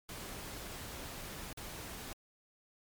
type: noise with dropouts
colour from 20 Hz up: pink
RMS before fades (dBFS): -45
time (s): 0.09-2.13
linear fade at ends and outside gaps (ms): 1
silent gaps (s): 1.529-1.573
effects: MP3 96 kbps